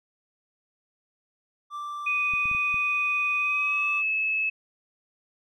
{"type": "tone", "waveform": "triangle", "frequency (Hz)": 1174.7, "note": "D6", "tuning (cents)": 0, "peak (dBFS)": -30, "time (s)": [1.7, 4.03], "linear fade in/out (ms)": 50}
{"type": "tone with pitch glide", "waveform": "sine", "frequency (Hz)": [2489, 2595], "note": ["D#7", "E7"], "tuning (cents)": [0, -28], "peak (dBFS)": -23, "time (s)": [2.06, 4.5], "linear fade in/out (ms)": 10, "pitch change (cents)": 72, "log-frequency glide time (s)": [3.38, 3.9]}
{"type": "clicks", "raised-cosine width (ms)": 5, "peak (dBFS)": -30, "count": 5, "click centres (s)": [2.337, 2.456, 2.514, 2.549, 2.743]}
{"effects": []}